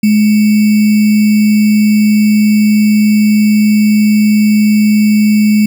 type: tone with sample-and-hold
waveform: sine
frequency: 211.6 Hz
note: G#3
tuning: 33 cents sharp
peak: -5 dBFS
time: 0.03-5.66 s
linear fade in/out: 5 ms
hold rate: 2450 Hz
effects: none